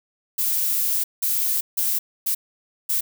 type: noise bursts at uneven times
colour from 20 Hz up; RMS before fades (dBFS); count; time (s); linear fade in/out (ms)
violet; -22; 5; 0.38-1.04 / 1.22-1.61 / 1.77-1.99 / 2.26-2.35 / 2.89-3.01; 10
effects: none